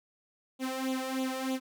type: tone with flanger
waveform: sawtooth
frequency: 261.6 Hz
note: C4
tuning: in tune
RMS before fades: -33 dBFS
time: 0.59-1.6 s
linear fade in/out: 50 ms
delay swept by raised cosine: 0.28 to 1.68 ms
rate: 3.2 Hz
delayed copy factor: +0.8
effects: none